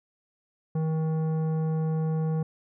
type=tone with tanh clipping; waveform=triangle; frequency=158.7 Hz; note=D#3; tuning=35 cents sharp; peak=-26 dBFS; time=0.75-2.43 s; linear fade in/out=5 ms; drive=16 dB; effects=none